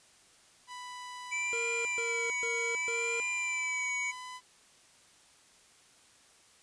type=tone with pitch glide; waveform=sawtooth; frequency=992 to 1004.7 Hz; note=B5 to B5; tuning=+7 to +29 cents; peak=-38 dBFS; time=0.67-4.41 s; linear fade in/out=50 ms; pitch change=+22 cents; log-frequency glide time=2.81-3.2 s
type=tone with vibrato; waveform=square; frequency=2318 Hz; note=D7; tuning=23 cents flat; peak=-32 dBFS; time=1.31-4.12 s; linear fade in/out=20 ms; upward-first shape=sine; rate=0.65 Hz; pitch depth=53 cents each way
type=tone bursts; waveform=square; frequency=465.2 Hz; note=A#4; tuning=4 cents flat; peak=-37 dBFS; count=4; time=1.53-3.2 s; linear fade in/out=0 ms; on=320 ms; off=130 ms
effects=white hiss -61 dBFS RMS until 6.62 s + resampled to 22050 Hz